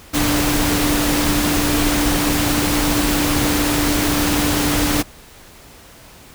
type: tone in noise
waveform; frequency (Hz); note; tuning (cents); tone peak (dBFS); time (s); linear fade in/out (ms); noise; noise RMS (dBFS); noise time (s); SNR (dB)
sine; 294.2; D4; +3; -19; 0.13-5.03; 20; pink; -19; 0.13-5.03; -3
effects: pink hiss -43 dBFS RMS until 6.34 s